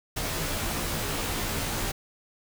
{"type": "noise with comb filter", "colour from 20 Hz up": "pink", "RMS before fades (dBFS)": -30, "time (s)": [0.16, 1.92], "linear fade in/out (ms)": 10, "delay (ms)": 16, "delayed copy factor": -0.8, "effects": []}